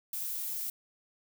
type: noise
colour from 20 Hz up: violet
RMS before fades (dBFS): -36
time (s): 0.13-0.7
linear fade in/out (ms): 2
effects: none